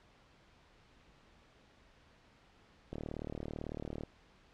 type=click train; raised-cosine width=2 ms; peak=-27 dBFS; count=43; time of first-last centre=2.93-4.035 s; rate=38 Hz; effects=pink hiss -64 dBFS RMS until 4.53 s + low-pass 4000 Hz 12 dB/octave